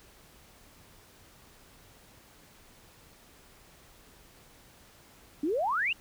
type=exponential sweep; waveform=sine; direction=up; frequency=277.2 to 2912 Hz; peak=-26 dBFS; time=5.43-5.93 s; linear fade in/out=5 ms; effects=pink hiss -57 dBFS RMS until 6 s